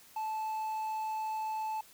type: tone with quantisation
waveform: triangle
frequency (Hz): 873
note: A5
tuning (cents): -14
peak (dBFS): -31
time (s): 0.16-1.81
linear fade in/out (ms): 5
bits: 10
effects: white hiss -58 dBFS RMS until 1.93 s